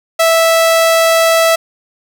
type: tone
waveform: sawtooth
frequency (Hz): 657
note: E5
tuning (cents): -6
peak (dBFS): -4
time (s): 0.19-1.56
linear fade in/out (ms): 10
effects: none